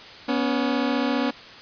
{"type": "tone pair together", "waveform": "sawtooth", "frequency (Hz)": [244.9, 279.9], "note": ["B3", "C#4"], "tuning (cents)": [-14, 17], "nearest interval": "major second", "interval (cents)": 231, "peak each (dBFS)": -20, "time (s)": [0.28, 1.31], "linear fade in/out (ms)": 10, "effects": ["white hiss -42 dBFS RMS until 1.61 s", "resampled to 11025 Hz"]}